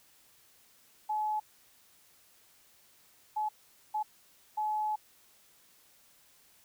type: tone bursts at uneven times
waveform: sine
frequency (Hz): 854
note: G#5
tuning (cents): +48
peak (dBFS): -29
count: 4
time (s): 1.09-1.4 / 3.36-3.49 / 3.94-4.03 / 4.57-4.96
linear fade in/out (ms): 10
effects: white hiss -63 dBFS RMS until 6.64 s